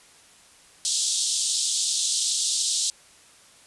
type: band-pass noise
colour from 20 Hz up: white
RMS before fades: -25 dBFS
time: 0.85-2.9 s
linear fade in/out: 0 ms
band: 3400 to 9000 Hz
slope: 48 dB/octave
effects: white hiss -53 dBFS RMS until 3.66 s + resampled to 24000 Hz